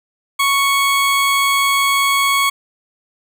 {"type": "tone", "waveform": "20% pulse", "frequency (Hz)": 1108.7, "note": "C#6", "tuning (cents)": 0, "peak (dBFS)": -8, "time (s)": [0.39, 2.5], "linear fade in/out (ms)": 10, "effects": []}